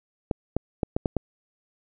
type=clicks; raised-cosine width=2 ms; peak=-10 dBFS; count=6; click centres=0.312 / 0.566 / 0.832 / 0.965 / 1.058 / 1.167 s; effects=none